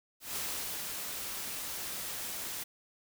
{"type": "noise with ADSR envelope", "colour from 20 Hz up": "white", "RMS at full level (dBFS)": -36, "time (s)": [0.2, 2.64], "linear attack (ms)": 160, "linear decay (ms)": 460, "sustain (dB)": -3, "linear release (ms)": 12, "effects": []}